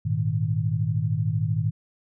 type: chord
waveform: sine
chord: Ab suspended second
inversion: none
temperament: just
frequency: 103.83 / 116.8 / 155.74 Hz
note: Ab2 / Bb2 / Eb3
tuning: 0 / +4 / +2 cents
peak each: -26 dBFS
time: 0.05-1.71 s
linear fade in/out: 10 ms
effects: none